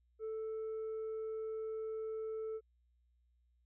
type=tone with tanh clipping; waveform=sine; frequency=440 Hz; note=A4; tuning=in tune; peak=-39 dBFS; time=0.19-2.61 s; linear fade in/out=50 ms; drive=2 dB; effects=added 60 Hz sine -70 dBFS peak until 3.65 s